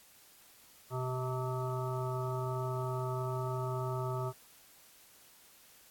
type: harmonic tone with a mistuned harmonic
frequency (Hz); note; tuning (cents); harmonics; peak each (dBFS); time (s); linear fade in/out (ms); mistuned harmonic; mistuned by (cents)
128.5; C3; -31; 1 / 3 / 5 / 7 / 9 / 10; -35 / -40 / -42 / -43 / -45 / -45; 0.9-4.33; 50; 1; -27
effects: white hiss -60 dBFS RMS until 5.9 s + AAC 64 kbps